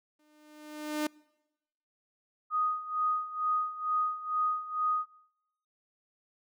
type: tone with exponential growth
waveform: sawtooth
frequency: 302.2 Hz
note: D4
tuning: 50 cents sharp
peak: -24 dBFS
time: 0.19-1.07 s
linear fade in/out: 5 ms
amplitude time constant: 190 ms
type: tone with tremolo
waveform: sine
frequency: 1244.5 Hz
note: D#6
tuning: in tune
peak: -25 dBFS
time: 2.5-5.06 s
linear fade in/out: 50 ms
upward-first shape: sine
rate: 2.2 Hz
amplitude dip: 80%
effects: noise-tail reverb RT60 1.0 s tail -26 dB re dry